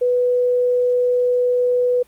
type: tone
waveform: sine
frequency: 493.9 Hz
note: B4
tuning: in tune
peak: -14 dBFS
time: 0.01-2.03 s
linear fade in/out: 10 ms
effects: pink hiss -54 dBFS RMS until 2.07 s + Opus 32 kbps